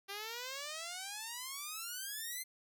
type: exponential sweep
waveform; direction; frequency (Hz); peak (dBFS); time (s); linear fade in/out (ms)
5% pulse; up; 390 to 2093; -30; 0.08-2.44; 20
effects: none